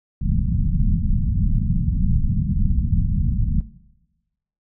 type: low-pass noise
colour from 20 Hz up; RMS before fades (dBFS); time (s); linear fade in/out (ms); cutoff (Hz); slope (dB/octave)
pink; -19; 0.21-3.61; 5; 210; 48
effects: noise-tail reverb RT60 1.0 s tail -18 dB re dry